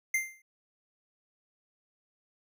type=tone with exponential decay; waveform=square; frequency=2093 Hz; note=C7; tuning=in tune; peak=-24 dBFS; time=0.14-0.42 s; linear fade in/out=5 ms; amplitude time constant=59 ms; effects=none